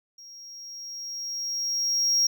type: tone with level ramp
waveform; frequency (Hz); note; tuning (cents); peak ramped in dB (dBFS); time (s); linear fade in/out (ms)
triangle; 5600; F8; +4; -43 to -17; 0.18-2.27; 5
effects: none